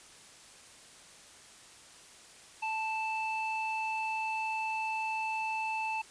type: tone with low-pass filter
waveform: square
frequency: 880 Hz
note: A5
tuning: in tune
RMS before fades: -34 dBFS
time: 2.62-6.02 s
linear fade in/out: 10 ms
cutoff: 2400 Hz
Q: 3.5
effects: white hiss -54 dBFS RMS until 6.1 s + resampled to 22050 Hz